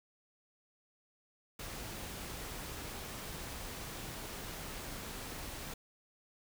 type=noise; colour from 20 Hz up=pink; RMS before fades=-44 dBFS; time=1.59-5.74 s; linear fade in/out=5 ms; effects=none